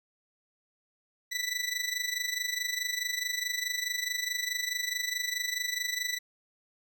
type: tone with amplitude modulation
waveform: 20% pulse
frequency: 1975.5 Hz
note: B6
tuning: in tune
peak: -22 dBFS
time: 1.31-6.19 s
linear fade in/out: 20 ms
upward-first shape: sine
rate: 24.7 Hz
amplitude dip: 75%
effects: none